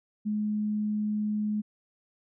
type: tone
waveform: sine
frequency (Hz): 211.1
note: G#3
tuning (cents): +29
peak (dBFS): -26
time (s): 0.25-1.62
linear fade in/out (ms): 20
effects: none